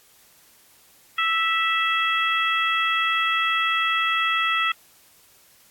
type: harmonic tone with a mistuned harmonic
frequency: 659.3 Hz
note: E5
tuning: in tune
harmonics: 2 / 3 / 4 / 5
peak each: -23 / -25 / -26 / -27 dBFS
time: 1.18-4.72 s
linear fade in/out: 5 ms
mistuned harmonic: 3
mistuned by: -16 cents
effects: white hiss -55 dBFS RMS until 5.7 s + AAC 64 kbps